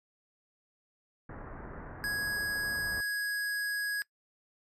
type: low-pass noise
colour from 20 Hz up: pink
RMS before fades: -44 dBFS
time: 1.29-3.01 s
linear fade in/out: 5 ms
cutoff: 1800 Hz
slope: 48 dB/octave
type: tone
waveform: square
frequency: 1661.2 Hz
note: G#6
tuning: in tune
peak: -31 dBFS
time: 2.04-4.02 s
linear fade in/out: 0 ms
effects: noise-tail reverb RT60 0.1 s tail -23 dB re dry + MP3 64 kbps